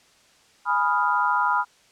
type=chord; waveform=sine; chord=F half-diminished seventh; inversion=first; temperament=equal; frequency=830.6 / 987.8 / 1244.5 / 1396.9 Hz; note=Ab5 / Cb6 / Eb6 / F6; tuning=0 / 0 / 0 / 0 cents; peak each=-27 / -22 / -26 / -25 dBFS; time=0.65-1.65 s; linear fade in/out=50 ms; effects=white hiss -57 dBFS RMS until 1.91 s + low-pass 7000 Hz 12 dB/octave